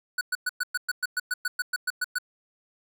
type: tone bursts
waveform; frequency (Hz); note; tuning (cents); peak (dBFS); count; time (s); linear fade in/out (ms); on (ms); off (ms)
square; 1480; F#6; 0; -25; 15; 0.18-2.185; 5; 31; 110
effects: none